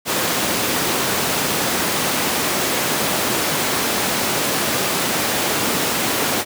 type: high-pass noise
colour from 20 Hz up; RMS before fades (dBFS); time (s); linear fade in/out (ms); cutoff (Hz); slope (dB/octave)
pink; -20; 0.05-6.45; 50; 200; 12
effects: none